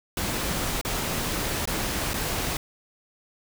pink noise with dropouts, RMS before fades -28 dBFS, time 0.17-2.57 s, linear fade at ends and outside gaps 2 ms, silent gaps 0.813-0.849 / 1.655-1.674 / 2.135-2.14 s, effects none

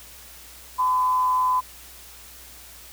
sine tone with frequency modulation, 1013 Hz, B5, 44 cents sharp, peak -18 dBFS, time 0.78-1.61 s, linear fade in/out 20 ms, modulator 167 Hz, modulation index 0.22, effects added 60 Hz sine -51 dBFS peak until 2.92 s + white hiss -45 dBFS RMS until 2.92 s

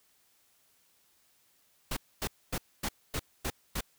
pink noise bursts, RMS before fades -33 dBFS, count 7, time 1.91-3.809 s, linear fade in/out 5 ms, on 57 ms, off 250 ms, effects white hiss -68 dBFS RMS until 3.98 s

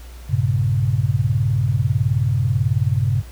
sine chord, G diminished, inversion none, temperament equal with one note detuned, 98 / 116.54 / 136.29 Hz, G2 / Bb2 / Db3, 0 / 0 / -29 cents, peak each -20 dBFS, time 0.29-3.22 s, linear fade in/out 20 ms, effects added 60 Hz sine -35 dBFS peak until 3.31 s + pink hiss -46 dBFS RMS until 3.31 s

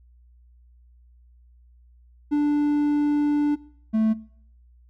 triangle tone pair in turn, 293.7 / 219.4 Hz, D4 / A3, 0 / -5 cents, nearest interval perfect fourth, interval 505 cents, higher first, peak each -16 dBFS, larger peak neither, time 2.31-3.56 / 3.93-4.14 s, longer first, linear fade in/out 20 ms, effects noise-tail reverb RT60 0.6 s tail -21 dB re dry + added 60 Hz sine -51 dBFS peak until 4.89 s

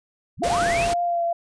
sine linear sweep, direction up, 30.87 to 2880 Hz, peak -25 dBFS, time 0.37-0.88 s, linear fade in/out 50 ms
sine tone with vibrato, 690 Hz, F5, 21 cents flat, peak -20 dBFS, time 0.42-1.33 s, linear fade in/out 5 ms, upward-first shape triangle, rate 2.1 Hz, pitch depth 25 cents each way
pink noise, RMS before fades -28 dBFS, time 0.43-0.94 s, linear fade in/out 10 ms
effects resampled to 22050 Hz

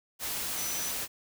sine tone in noise, 5960 Hz, F#8, 12 cents sharp, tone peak -36 dBFS, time 0.55-0.93 s, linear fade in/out 50 ms, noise white, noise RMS -34 dBFS, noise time 0.19-1.08 s, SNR -5 dB, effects none

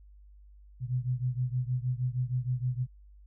sine beating tone pair, 123.47 / 129.87 Hz, B2 / C3, 0 / -13 cents, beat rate 6.4 Hz, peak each -30 / -32 dBFS, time 0.8-2.87 s, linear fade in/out 50 ms, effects added 50 Hz sine -51 dBFS peak until 3.26 s

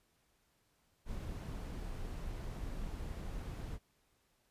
brown noise, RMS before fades -42 dBFS, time 1.05-3.79 s, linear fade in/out 50 ms, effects pink hiss -75 dBFS RMS until 4.5 s + resampled to 32000 Hz

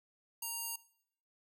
square tone with band-pass filter, 932.3 Hz, A#5, in tune, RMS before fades -40 dBFS, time 0.42-0.76 s, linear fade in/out 5 ms, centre 12000 Hz, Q 1.4, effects noise-tail reverb RT60 0.7 s tail -20 dB re dry

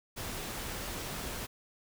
pink noise, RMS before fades -39 dBFS, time 0.16-1.47 s, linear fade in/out 20 ms, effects none

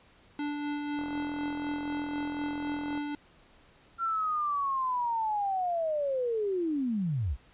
square tone with tremolo, 292.5 Hz, D4, 7 cents flat, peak -31 dBFS, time 0.39-3.15 s, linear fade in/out 2 ms, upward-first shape sine, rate 4 Hz, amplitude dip 30%
click train, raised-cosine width 1 ms, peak -29 dBFS, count 86, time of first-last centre 0.99-2.976 s, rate 42.8 Hz
sine linear sweep, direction down, 1372 to 52 Hz, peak -27 dBFS, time 3.98-7.37 s, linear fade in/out 50 ms
effects pink hiss -60 dBFS RMS until 7.53 s + resampled to 8000 Hz

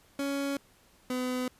30% pulse tone pair in turn, 279.1 / 252.3 Hz, C#4 / B3, +12 / +37 cents, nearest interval major second, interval 175 cents, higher first, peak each -27 dBFS, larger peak neither, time 0.19-0.57 / 1.1-1.48 s, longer neither, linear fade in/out 2 ms, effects pink hiss -62 dBFS RMS until 1.59 s + resampled to 32000 Hz

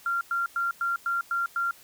sine tone bursts, 1383 Hz, F6, 17 cents flat, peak -24 dBFS, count 7, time 0.06-1.71 s, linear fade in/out 2 ms, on 150 ms, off 100 ms, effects white hiss -53 dBFS RMS until 1.83 s

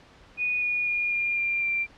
sine tone with pitch steps, 2469 / 2448 / 2427 / 2406 / 2385 / 2364 Hz, D#7 / D#7 / D#7 / D7 / D7 / D7, -14 / -29 / -44 / +41 / +26 / +11 cents, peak -23 dBFS, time 0.37-1.87 s, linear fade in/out 50 ms, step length 250 ms, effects pink hiss -53 dBFS RMS until 1.97 s + low-pass 4000 Hz 12 dB/octave

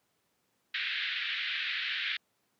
pink band-pass noise, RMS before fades -34 dBFS, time 0.74-2.17 s, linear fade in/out 5 ms, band 1600 to 3900 Hz, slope 48 dB/octave, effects pink hiss -75 dBFS RMS until 2.59 s + high-pass 150 Hz 12 dB/octave

